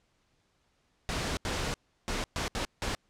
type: noise bursts at uneven times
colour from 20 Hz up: pink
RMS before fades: -32 dBFS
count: 6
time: 1.09-1.37 / 1.45-1.74 / 2.08-2.24 / 2.36-2.48 / 2.55-2.65 / 2.82-2.95 s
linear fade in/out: 0 ms
effects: pink hiss -72 dBFS RMS until 3.09 s + low-pass 7000 Hz 12 dB/octave